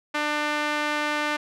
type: tone with band-pass filter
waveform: sawtooth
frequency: 298.3 Hz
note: D4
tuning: 27 cents sharp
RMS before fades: -26 dBFS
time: 0.14-1.37 s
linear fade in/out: 10 ms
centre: 1800 Hz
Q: 0.96
effects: none